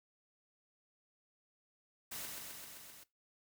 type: noise with echo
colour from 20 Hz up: white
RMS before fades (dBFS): -44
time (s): 2.11-2.26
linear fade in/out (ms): 10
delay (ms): 130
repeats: 6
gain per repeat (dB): -2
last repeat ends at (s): 3.04
effects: noise-tail reverb RT60 0.2 s tail -19 dB re dry